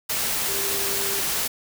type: tone in noise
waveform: sine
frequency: 397 Hz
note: G4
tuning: 22 cents sharp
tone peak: -33 dBFS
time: 0.48-1.21 s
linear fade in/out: 10 ms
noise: white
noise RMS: -25 dBFS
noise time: 0.09-1.48 s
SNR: -11 dB
effects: none